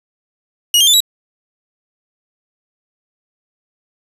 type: tone with pitch steps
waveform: sawtooth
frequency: 2891 / 3189 / 3518 / 3881 Hz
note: F#7 / G7 / A7 / B7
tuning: -41 / +29 / -1 / -31 cents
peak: -5 dBFS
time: 0.74-1.004 s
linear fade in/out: 2 ms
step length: 66 ms
effects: resampled to 32000 Hz + 7-bit